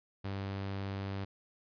sawtooth tone, 98 Hz, G2, in tune, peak -32 dBFS, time 0.24-1.25 s, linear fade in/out 10 ms, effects resampled to 11025 Hz

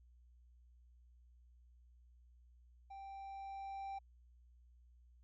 triangle tone with level ramp, 784 Hz, G5, in tune, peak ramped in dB -47 to -40 dBFS, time 2.9-3.99 s, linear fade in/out 10 ms, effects added 60 Hz sine -62 dBFS peak until 5.23 s + resampled to 16000 Hz

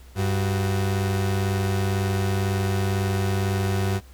35% pulse tone pair together, 98 / 370 Hz, G2 / F#4, 0 / 0 cents, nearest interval octave + major seventh, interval 2300 cents, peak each -20 / -29 dBFS, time 0.15-4.01 s, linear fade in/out 50 ms, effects added 64 Hz sine -44 dBFS peak until 4.13 s + pink hiss -54 dBFS RMS until 4.13 s

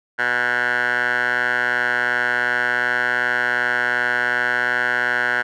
10% pulse tone with band-pass filter, 122.7 Hz, B2, 11 cents flat, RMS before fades -20 dBFS, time 0.18-5.43 s, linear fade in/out 20 ms, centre 1500 Hz, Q 7.3, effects none

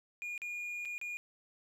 triangle tone with dropouts, 2432 Hz, D#7, 40 cents flat, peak -36 dBFS, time 0.22-1.17 s, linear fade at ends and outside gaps 0 ms, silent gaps 0.378-0.418 / 0.851-0.855 / 0.98-1.014 s, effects none

